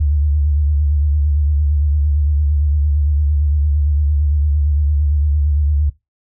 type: tone with vibrato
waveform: sine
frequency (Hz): 73.42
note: D2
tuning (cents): 0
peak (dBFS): -12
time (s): 0-5.9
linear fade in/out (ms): 10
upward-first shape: sine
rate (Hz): 8.8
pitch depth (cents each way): 67
effects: noise-tail reverb RT60 0.2 s tail -19 dB re dry